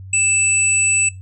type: tone pair together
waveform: sine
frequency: 2637 / 7902 Hz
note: E7 / B8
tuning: 0 / 0 cents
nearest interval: octave + perfect fifth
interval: 1900 cents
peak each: -17 / -15 dBFS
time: 0.13-1.09 s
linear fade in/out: 5 ms
effects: noise-tail reverb RT60 0.2 s tail -21 dB re dry + added 95 Hz sine -32 dBFS peak until 1.21 s